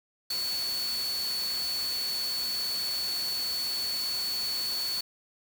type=tone in noise; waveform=sine; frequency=4435 Hz; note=C#8; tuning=in tune; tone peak=-29 dBFS; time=0.3-5.01 s; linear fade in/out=5 ms; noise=white; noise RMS=-38 dBFS; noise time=0.3-5.01 s; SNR=+6 dB; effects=none